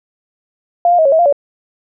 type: tone with pitch steps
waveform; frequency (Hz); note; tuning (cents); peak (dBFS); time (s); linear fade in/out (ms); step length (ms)
sine; 696 / 705 / 636 / 551 / 642 / 695 / 570; F5 / F5 / D#5 / C#5 / E5 / F5 / C#5; -6 / +16 / +38 / -11 / -46 / -9 / +48; -7; 0.85-1.326; 2; 68
effects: none